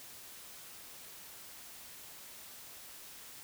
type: silence
effects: white hiss -51 dBFS RMS until 3.43 s